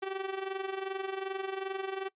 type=tone with amplitude modulation; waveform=sawtooth; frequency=385.3 Hz; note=G4; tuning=30 cents flat; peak=-27 dBFS; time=0.02-2.09 s; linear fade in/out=10 ms; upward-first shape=sine; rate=22.6 Hz; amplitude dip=70%; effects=noise-tail reverb RT60 0.1 s tail -22 dB re dry + resampled to 8000 Hz